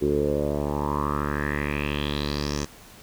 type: tone with low-pass filter sweep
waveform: 10% pulse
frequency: 72.9 Hz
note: D2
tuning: 12 cents flat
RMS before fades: -26 dBFS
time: 0.01-2.66 s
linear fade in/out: 20 ms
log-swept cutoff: 370 to 6400 Hz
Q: 5.2
effects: pink hiss -48 dBFS RMS until 3.02 s

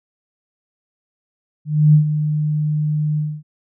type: tone with ADSR envelope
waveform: sine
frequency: 151.5 Hz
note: D#3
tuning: 46 cents flat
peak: -6 dBFS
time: 1.65-3.43 s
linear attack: 290 ms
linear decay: 100 ms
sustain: -10 dB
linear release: 250 ms
effects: none

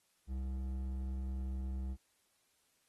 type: tone with hard clipping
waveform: triangle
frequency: 65.41 Hz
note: C2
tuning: in tune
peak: -38 dBFS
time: 0.27-1.97 s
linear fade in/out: 50 ms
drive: 12 dB
effects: white hiss -75 dBFS RMS until 2.88 s + AAC 32 kbps

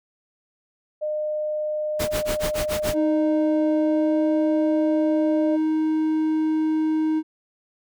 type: tone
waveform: sine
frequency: 608 Hz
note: D#5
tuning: 40 cents flat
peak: -23 dBFS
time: 1.01-5.57 s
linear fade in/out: 20 ms
type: noise with tremolo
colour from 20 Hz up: pink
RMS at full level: -26 dBFS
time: 1.99-2.97 s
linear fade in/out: 10 ms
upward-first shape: sine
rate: 7 Hz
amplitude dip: 100%
type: tone with pitch glide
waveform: triangle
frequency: 311.1 to 313.3 Hz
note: D#4 to D#4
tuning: 0 to +12 cents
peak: -17 dBFS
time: 2.93-7.23 s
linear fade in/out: 50 ms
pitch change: +12 cents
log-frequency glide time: 3.81-4.22 s
effects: none

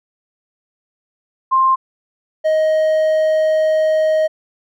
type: tone pair in turn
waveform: sine / triangle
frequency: 1054 / 626.7 Hz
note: C6 / D#5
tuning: +12 / +12 cents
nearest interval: major sixth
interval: 900 cents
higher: first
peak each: -10 dBFS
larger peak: neither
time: 1.51-1.76 / 2.44-4.28 s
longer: second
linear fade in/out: 20 ms
effects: none

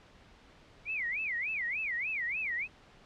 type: tone with vibrato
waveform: sine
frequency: 2217 Hz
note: C#7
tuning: in tune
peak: -31 dBFS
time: 0.85-2.68 s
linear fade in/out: 50 ms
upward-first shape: sine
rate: 3.4 Hz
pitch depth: 300 cents each way
effects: pink hiss -58 dBFS RMS until 3.05 s + low-pass 4000 Hz 12 dB/octave

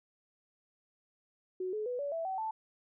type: tone with pitch steps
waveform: sine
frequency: 370 / 427.5 / 493.9 / 570.6 / 659.3 / 761.7 / 880 Hz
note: F#4 / A4 / B4 / C#5 / E5 / G5 / A5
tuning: 0 / -50 / 0 / +50 / 0 / -50 / 0 cents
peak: -33 dBFS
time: 1.6-2.51 s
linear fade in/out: 5 ms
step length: 130 ms
effects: none

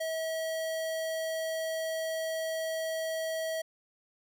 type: tone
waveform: square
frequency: 644 Hz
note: E5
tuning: 41 cents flat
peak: -32 dBFS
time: 0-3.62 s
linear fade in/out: 10 ms
effects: none

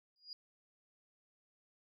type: tone with exponential growth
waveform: sine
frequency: 4869 Hz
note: D#8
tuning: 38 cents flat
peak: -40 dBFS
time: 0.16-0.33 s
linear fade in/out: 1 ms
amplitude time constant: 36 ms
effects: tanh soft clip ceiling -36 dBFS

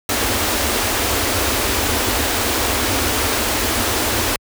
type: band-stop noise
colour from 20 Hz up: pink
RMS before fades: -18 dBFS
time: 0.09-4.36 s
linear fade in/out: 2 ms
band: 110 to 220 Hz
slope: 96 dB/octave
effects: high-pass 60 Hz 12 dB/octave

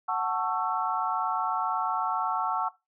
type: chord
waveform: sine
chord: F# minor seventh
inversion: none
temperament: just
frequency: 740 / 888 / 1110 / 1332 Hz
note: F#5 / A5 / C#6 / E6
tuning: 0 / +16 / +2 / +18 cents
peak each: -31 dBFS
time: 0.08-2.69 s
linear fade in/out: 10 ms
effects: noise-tail reverb RT60 0.2 s tail -17 dB re dry

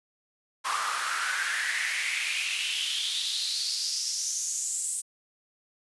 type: noise with high-pass filter sweep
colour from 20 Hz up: pink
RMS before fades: -30 dBFS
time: 0.64-5.02 s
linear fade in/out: 20 ms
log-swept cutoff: 1100 to 8400 Hz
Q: 5.2
effects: resampled to 24000 Hz

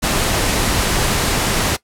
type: noise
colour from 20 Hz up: pink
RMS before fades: -17 dBFS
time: 0.02-1.77 s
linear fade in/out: 20 ms
effects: noise-tail reverb RT60 0.1 s tail -19 dB re dry + low-pass 12000 Hz 12 dB/octave

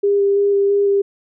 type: tone with vibrato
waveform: sine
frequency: 401 Hz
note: G4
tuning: 39 cents sharp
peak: -12 dBFS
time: 0.03-1.02 s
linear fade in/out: 10 ms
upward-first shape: square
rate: 3 Hz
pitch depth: 10 cents each way
effects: none

